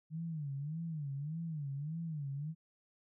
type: tone with vibrato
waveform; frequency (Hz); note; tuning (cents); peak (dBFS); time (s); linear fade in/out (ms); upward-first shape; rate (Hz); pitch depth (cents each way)
sine; 151.7; D#3; -44; -37; 0.1-2.55; 50; sine; 1.7; 170
effects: none